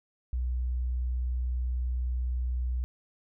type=tone; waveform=sine; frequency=61.9 Hz; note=B1; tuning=5 cents sharp; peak=-27 dBFS; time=0.33-2.84 s; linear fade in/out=0 ms; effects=none